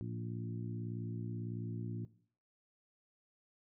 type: harmonic tone with a mistuned harmonic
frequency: 58.27 Hz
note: A#1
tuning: in tune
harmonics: 2 / 3 / 4 / 5 / 6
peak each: -41 / -45 / -47 / -49 / -51 dBFS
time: 0.01-2.05 s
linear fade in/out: 0 ms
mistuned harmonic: 2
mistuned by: -50 cents
effects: noise-tail reverb RT60 0.5 s tail -17 dB re dry